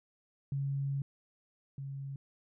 sine tone pair in turn, 138.59 / 137.55 Hz, C#3 / C#3, 0 / -13 cents, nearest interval unison, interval 13 cents, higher first, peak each -31 / -38 dBFS, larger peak first, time 0.52-1.02 / 1.78-2.16 s, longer first, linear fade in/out 2 ms, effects none

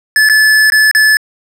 square tone with dropouts, 1732 Hz, A6, 28 cents flat, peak -6 dBFS, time 0.16-1.17 s, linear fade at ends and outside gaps 1 ms, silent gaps 0.289-0.297 / 0.701-0.721 / 0.913-0.949 s, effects low-pass 12000 Hz 12 dB/octave

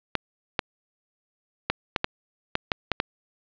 clicks, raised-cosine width 0.3 ms, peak -6 dBFS, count 9, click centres 0.153 / 0.592 / 1.7 / 1.962 / 2.044 / 2.554 / 2.718 / 2.917 / 3.001 s, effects resampled to 11025 Hz + 7-bit

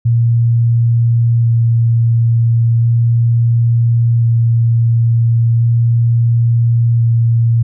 sine tone with vibrato, 116.54 Hz, A#2, in tune, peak -8 dBFS, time 0.05-7.63 s, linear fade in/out 10 ms, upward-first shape square, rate 0.36 Hz, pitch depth 8 cents each way, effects none

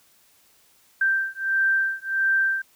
sine beating tone pair, 1568 / 1569.5 Hz, G6 / G6, 0 / +2 cents, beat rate 1.5 Hz, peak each -23 dBFS, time 1.01-2.62 s, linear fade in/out 5 ms, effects white hiss -59 dBFS RMS until 2.75 s

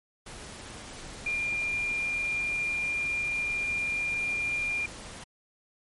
sine tone in noise, 2400 Hz, D7, 37 cents sharp, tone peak -27 dBFS, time 1.26-4.86 s, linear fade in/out 5 ms, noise pink, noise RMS -43 dBFS, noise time 0.26-5.24 s, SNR +13 dB, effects MP3 48 kbps

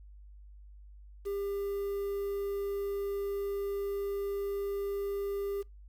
triangle tone with quantisation, 399.9 Hz, G4, 35 cents sharp, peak -30 dBFS, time 1.25-5.63 s, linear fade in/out 20 ms, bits 9, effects noise-tail reverb RT60 0.2 s tail -25 dB re dry + added 50 Hz sine -49 dBFS peak until 5.88 s

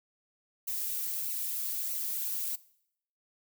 violet noise with flanger, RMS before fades -34 dBFS, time 0.67-2.56 s, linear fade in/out 10 ms, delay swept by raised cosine 0.57 to 5.57 ms, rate 1.6 Hz, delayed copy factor -0.8, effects noise-tail reverb RT60 0.7 s tail -20 dB re dry

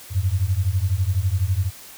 sine beating tone pair, 88.3 / 100.3 Hz, F2 / G2, +20 / +40 cents, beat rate 12 Hz, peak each -21 dBFS, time 0.1-1.71 s, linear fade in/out 50 ms, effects white hiss -42 dBFS RMS until 1.97 s

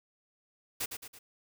white noise with echo, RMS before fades -34 dBFS, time 0.8-0.86 s, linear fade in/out 10 ms, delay 110 ms, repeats 3, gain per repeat -6 dB, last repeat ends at 1.19 s, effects none

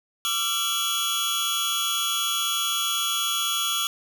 sawtooth tone cluster, 1170 / 1358 / 2987 / 3337 Hz, D6 / F6 / F#7 / G#7, -7 / -49 / +16 / +8 cents, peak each -30 / -27 / -29 / -22 dBFS, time 0.25-3.87 s, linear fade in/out 0 ms, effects none

